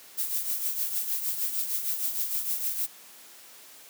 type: noise with tremolo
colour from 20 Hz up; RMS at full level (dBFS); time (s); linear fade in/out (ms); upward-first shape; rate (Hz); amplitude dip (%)
violet; -27; 0.17-2.87; 20; triangle; 6.5; 65
effects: white hiss -50 dBFS RMS until 3.89 s + high-pass 200 Hz 12 dB/octave